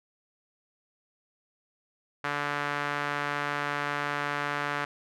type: tone with band-pass filter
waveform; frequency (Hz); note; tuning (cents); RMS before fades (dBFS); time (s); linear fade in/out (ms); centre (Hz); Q
sawtooth; 145.1; D3; -21; -31; 2.24-4.85; 5; 1500; 1.6
effects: none